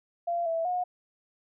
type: tone with pitch steps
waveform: sine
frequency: 688 / 659 / 722 Hz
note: F5 / E5 / F#5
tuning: -26 / -1 / -43 cents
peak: -26 dBFS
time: 0.27-0.84 s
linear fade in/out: 10 ms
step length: 190 ms
effects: none